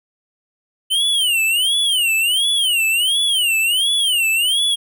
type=tone with vibrato; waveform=square; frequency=3000 Hz; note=F#7; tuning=23 cents sharp; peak=-15 dBFS; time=0.9-4.76 s; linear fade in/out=20 ms; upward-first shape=sine; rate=1.4 Hz; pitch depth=230 cents each way; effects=none